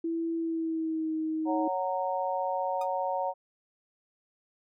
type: tone with pitch glide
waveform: sine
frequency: 330.8 to 315.7 Hz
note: E4 to D#4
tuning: +6 to +25 cents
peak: -28 dBFS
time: 0.04-1.68 s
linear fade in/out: 5 ms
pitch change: -81 cents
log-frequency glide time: 0.36-1.13 s
type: chord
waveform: sine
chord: F# major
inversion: second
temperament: just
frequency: 555 / 740 / 925 Hz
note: C#5 / F#5 / A#5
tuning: +2 / 0 / -14 cents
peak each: -32 dBFS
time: 1.45-3.34 s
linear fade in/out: 50 ms
type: tone with exponential decay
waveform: sawtooth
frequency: 1231 Hz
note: D#6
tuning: 19 cents flat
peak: -36 dBFS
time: 2.81-2.88 s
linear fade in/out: 5 ms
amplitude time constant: 15 ms
effects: none